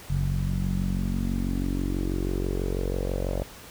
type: tone with low-pass filter sweep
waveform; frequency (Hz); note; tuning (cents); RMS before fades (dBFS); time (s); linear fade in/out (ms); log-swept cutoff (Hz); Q
sawtooth; 46.11; F#1; -5; -27; 0.09-3.44; 20; 140 to 590; 4.5
effects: pink hiss -45 dBFS RMS until 3.7 s